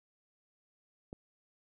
click, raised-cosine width 2 ms, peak -30 dBFS, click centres 1.129 s, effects none

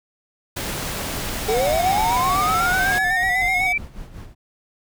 pink noise, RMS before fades -27 dBFS, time 0.56-2.99 s, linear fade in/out 10 ms
square tone with vibrato, 740 Hz, F#5, in tune, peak -24 dBFS, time 1.48-3.73 s, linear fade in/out 10 ms, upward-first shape square, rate 8 Hz, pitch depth 42 cents each way
sine linear sweep, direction up, 415.3 to 2349 Hz, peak -18 dBFS, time 1.48-3.78 s, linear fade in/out 5 ms
brown noise with tremolo, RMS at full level -33 dBFS, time 1.51-4.35 s, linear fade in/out 50 ms, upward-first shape sine, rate 5.3 Hz, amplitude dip 65%
effects none

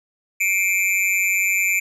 square tone with amplitude modulation, 2349 Hz, D7, in tune, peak -14 dBFS, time 0.4-1.8 s, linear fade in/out 10 ms, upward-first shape sine, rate 189 Hz, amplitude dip 85%, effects resampled to 32000 Hz

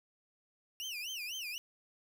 30% pulse tone with vibrato, 2733 Hz, F7, 38 cents flat, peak -36 dBFS, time 0.8-1.58 s, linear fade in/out 0 ms, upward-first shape sine, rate 4 Hz, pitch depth 240 cents each way, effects 11-bit

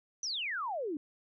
sine exponential sweep, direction down, 6150 to 277.2 Hz, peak -33 dBFS, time 0.23-0.97 s, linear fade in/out 2 ms, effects none

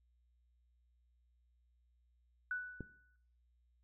sine tone with exponential decay, 1485 Hz, F#6, 6 cents sharp, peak -34 dBFS, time 2.51-3.16 s, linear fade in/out 2 ms, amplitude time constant 140 ms
click, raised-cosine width 3 ms, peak -30 dBFS, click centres 2.807 s
effects noise-tail reverb RT60 0.5 s tail -18 dB re dry + added 60 Hz sine -70 dBFS peak until 3.83 s

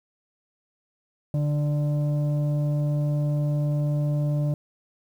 sine tone with frequency modulation, 146.83 Hz, D3, in tune, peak -20 dBFS, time 1.34-4.54 s, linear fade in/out 2 ms, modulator 444 Hz, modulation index 0.42, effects tanh soft clip ceiling -17 dBFS + 9-bit

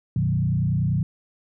sine tone with frequency modulation, 136.5 Hz, C#3, 26 cents flat, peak -19 dBFS, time 0.16-1.03 s, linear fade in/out 2 ms, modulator 30.3 Hz, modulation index 1.4, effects none

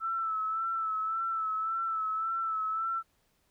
sine tone with vibrato, 1318.5 Hz, E6, in tune, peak -29 dBFS, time 0-3.03 s, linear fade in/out 50 ms, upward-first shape sine, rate 1.8 Hz, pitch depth 38 cents each way, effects pink hiss -72 dBFS RMS until 3.5 s

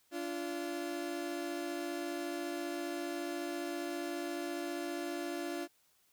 30% pulse tone pair together, 289.2 / 343.9 Hz, D4 / F4, -27 / -27 cents, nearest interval minor third, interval 300 cents, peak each -38 / -36 dBFS, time 0.11-5.68 s, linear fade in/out 50 ms, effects white hiss -71 dBFS RMS until 6.12 s

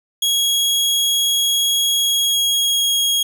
sawtooth tone with pitch glide, 3313 to 3286 Hz, G#7 to G#7, -5 to -19 cents, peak -12 dBFS, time 0.22-3.23 s, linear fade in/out 5 ms, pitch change -14 cents, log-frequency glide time 1.95-2.96 s, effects none

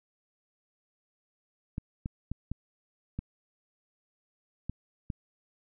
clicks, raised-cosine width 5 ms, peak -21 dBFS, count 7, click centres 1.781 / 2.059 / 2.316 / 2.516 / 3.19 / 4.696 / 5.102 s, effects none

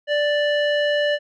square tone with low-pass filter, 587.3 Hz, D5, in tune, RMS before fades -20 dBFS, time 0.07-1.19 s, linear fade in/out 50 ms, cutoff 2600 Hz, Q 2.5, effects none

